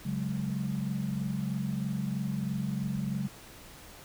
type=chord; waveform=sine; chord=C# suspended fourth; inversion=none; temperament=just; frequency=138.59 / 184.79 / 207.9 Hz; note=C#3 / F#3 / G#3; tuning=0 / -2 / +2 cents; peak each=-34 dBFS; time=0.05-3.28 s; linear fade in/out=10 ms; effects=pink hiss -50 dBFS RMS until 4.04 s